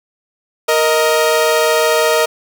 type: tone pair together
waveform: sawtooth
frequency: 466.2 / 626.3 Hz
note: A#4 / D#5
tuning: 0 / +11 cents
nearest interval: perfect fourth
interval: 511 cents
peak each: -10 dBFS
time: 0.68-2.26 s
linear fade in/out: 10 ms
effects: 7-bit